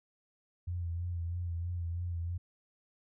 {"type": "tone with vibrato", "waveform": "sine", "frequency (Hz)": 86.3, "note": "F2", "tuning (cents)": -20, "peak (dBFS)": -33, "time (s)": [0.67, 2.38], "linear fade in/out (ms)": 10, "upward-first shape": "sine", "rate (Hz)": 3.1, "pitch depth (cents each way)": 43, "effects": []}